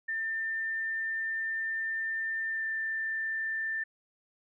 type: tone with pitch glide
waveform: sine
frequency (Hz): 1795 to 1782.6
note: A6 to A6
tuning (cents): +34 to +22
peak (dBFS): -30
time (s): 0.08-3.84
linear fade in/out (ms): 10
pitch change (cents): -12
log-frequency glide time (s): 2.49-2.65
effects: none